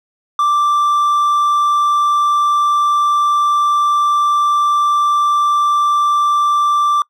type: tone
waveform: triangle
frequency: 1175 Hz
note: D6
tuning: 1 cent sharp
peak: -9 dBFS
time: 0.39-7.02 s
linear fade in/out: 2 ms
effects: noise-tail reverb RT60 0.1 s tail -23 dB re dry